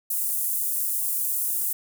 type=high-pass noise; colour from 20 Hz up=pink; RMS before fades=-26 dBFS; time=0.1-1.73 s; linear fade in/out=5 ms; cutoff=9900 Hz; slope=24 dB/octave; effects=none